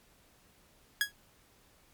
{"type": "tone with exponential decay", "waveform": "sawtooth", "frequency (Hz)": 1661.2, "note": "G#6", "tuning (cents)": 0, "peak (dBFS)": -19, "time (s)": [1.01, 1.12], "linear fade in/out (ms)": 1, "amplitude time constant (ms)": 23, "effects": ["pink hiss -64 dBFS RMS until 1.93 s", "MP3 96 kbps"]}